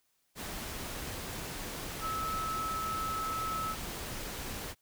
sine tone in noise, 1300 Hz, E6, 24 cents flat, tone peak -33 dBFS, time 2-3.76 s, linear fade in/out 50 ms, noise pink, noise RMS -40 dBFS, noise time 0.35-4.75 s, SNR +4 dB, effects white hiss -75 dBFS RMS until 4.81 s

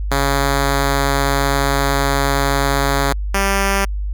5% pulse tone pair in turn, 139.1 / 196.72 Hz, C#3 / G3, +6 / +6 cents, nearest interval tritone, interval 600 cents, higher second, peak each -4 dBFS, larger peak neither, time 0.11-3.13 / 3.34-3.85 s, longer first, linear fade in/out 5 ms, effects added 50 Hz sine -19 dBFS peak until 4.13 s

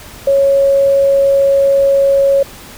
sine tone, 552 Hz, C#5, 7 cents flat, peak -7 dBFS, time 0.27-2.43 s, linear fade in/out 5 ms, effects pink hiss -34 dBFS RMS until 2.77 s

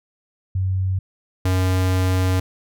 sine / square tone pair in turn, 94.2 / 92.69 Hz, F#2 / F#2, +32 / +4 cents, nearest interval unison, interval 28 cents, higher first, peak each -18 / -17 dBFS, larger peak second, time 0.55-0.99 / 1.45-2.4 s, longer second, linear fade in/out 5 ms, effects none

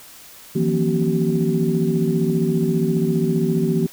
sine tone cluster, 160.3 / 175.2 / 233.5 / 269.5 / 381.1 Hz, E3 / F3 / A#3 / C#4 / G4, -48 / +6 / +3 / -49 / -49 cents, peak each -21 / -22 / -22 / -28 / -22 dBFS, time 0.55-3.87 s, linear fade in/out 10 ms, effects tanh soft clip ceiling -6 dBFS + white hiss -43 dBFS RMS until 3.92 s

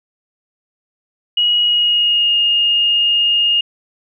sine tone with pitch glide, 2900 to 2842 Hz, F#7 to F7, -35 to +30 cents, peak -11 dBFS, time 1.37-3.61 s, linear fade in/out 5 ms, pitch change -35 cents, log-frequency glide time 1.63-2.36 s, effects none

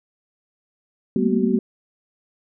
sine tone cluster, 192.9 / 221.7 / 232 / 250 / 378.6 Hz, G3 / A3 / A#3 / B3 / F#4, -28 / +13 / -8 / +21 / +40 cents, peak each -23 dBFS, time 1.16-1.59 s, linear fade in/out 2 ms, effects none

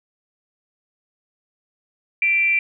sine tone with frequency modulation, 2349 Hz, D7, in tune, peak -15 dBFS, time 2.22-2.59 s, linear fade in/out 2 ms, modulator 362 Hz, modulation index 0.3, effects none

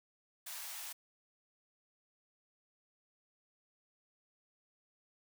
white high-pass noise, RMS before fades -45 dBFS, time 0.46-0.93 s, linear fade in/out 10 ms, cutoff 660 Hz, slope 48 dB/octave, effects none

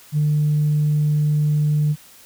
sine tone, 150 Hz, D3, 37 cents sharp, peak -14 dBFS, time 0.12-1.96 s, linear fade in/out 50 ms, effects tanh soft clip ceiling -11 dBFS + white hiss -47 dBFS RMS until 2.25 s

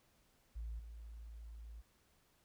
sine tone with level steps, 56 Hz, A1, 31 cents sharp, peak -40 / -48 dBFS, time 0.55-1.82 s, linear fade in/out 20 ms, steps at 0.79 s, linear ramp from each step 5 ms, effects tanh soft clip ceiling -38 dBFS + pink hiss -73 dBFS RMS until 2.44 s

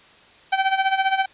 sawtooth tone with tremolo, 771 Hz, G5, 29 cents flat, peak -11 dBFS, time 0.52-1.26 s, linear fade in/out 10 ms, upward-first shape sine, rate 15 Hz, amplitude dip 75%, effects white hiss -50 dBFS RMS until 1.33 s + resampled to 8000 Hz

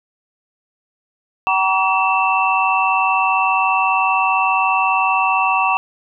sine tone cluster, 762 / 947 / 1142 / 2669 Hz, G5 / A#5 / D6 / E7, -49 / +27 / -49 / +21 cents, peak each -19 dBFS, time 1.47-5.77 s, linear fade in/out 0 ms, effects none

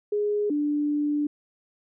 sine tone pair in turn, 415.3 / 294.4 Hz, G#4 / D4, 0 / +4 cents, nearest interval tritone, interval 596 cents, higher first, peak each -22 dBFS, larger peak neither, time 0.12-0.5 / 0.5-1.27 s, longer second, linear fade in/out 5 ms, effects none

